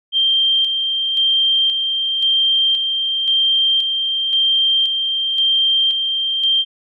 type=tone with tremolo; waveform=sine; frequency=3166 Hz; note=G7; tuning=17 cents sharp; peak=-12 dBFS; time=0.12-6.65 s; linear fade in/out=50 ms; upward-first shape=square; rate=0.95 Hz; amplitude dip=40%; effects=none